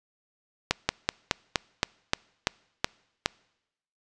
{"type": "slowing click train", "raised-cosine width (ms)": 0.2, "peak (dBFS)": -4, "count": 10, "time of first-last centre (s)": [0.71, 3.26], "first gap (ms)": 180, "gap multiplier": 1.11, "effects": ["noise-tail reverb RT60 0.9 s tail -26 dB re dry", "resampled to 22050 Hz"]}